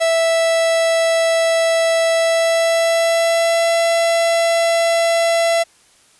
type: tone with pitch glide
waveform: 45% pulse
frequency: 659.3 to 670.8 Hz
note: E5 to E5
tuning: 0 to +30 cents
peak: -13 dBFS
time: 0-5.64 s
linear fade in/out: 20 ms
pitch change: +30 cents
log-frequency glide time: 2.13-3.74 s
effects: white hiss -52 dBFS RMS until 6.19 s + resampled to 24000 Hz